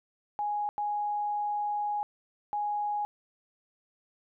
sine tone bursts at uneven times, 830 Hz, G#5, 1 cent flat, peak -28 dBFS, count 3, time 0.39-0.69 / 0.78-2.03 / 2.53-3.05 s, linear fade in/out 0 ms, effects none

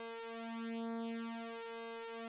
sawtooth tone with flanger, 229.1 Hz, A#3, 30 cents flat, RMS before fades -44 dBFS, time 0-2.28 s, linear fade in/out 2 ms, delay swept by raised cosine 1.9 to 4.2 ms, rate 0.54 Hz, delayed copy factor +0.95, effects resampled to 8000 Hz + 11-bit

